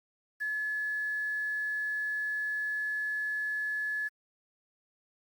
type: tone with quantisation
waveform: sine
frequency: 1710 Hz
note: A6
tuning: 50 cents flat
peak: -30 dBFS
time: 0.4-4.09 s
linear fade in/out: 20 ms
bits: 9
effects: Opus 48 kbps